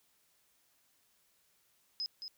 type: tone with echo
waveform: sine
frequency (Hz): 5070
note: D#8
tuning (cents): +32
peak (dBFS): -34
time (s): 2-2.06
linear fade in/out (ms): 0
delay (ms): 220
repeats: 1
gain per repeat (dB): -7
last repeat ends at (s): 2.28
effects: white hiss -72 dBFS RMS until 2.37 s